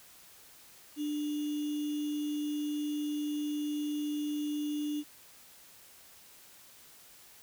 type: tone with sample-and-hold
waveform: sine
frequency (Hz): 296.5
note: D4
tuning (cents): +17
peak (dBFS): -31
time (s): 0.96-5.04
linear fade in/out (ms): 50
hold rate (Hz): 3150
effects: white hiss -56 dBFS RMS until 7.42 s